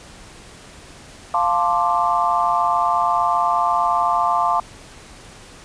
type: chord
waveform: sine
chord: D minor seventh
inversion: first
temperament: equal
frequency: 698.5 / 880 / 1046.5 / 1174.7 Hz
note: F5 / A5 / C6 / D6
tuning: 0 / 0 / 0 / 0 cents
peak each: -21 dBFS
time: 1.34-4.6 s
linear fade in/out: 2 ms
effects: pink hiss -42 dBFS RMS until 5.64 s + resampled to 22050 Hz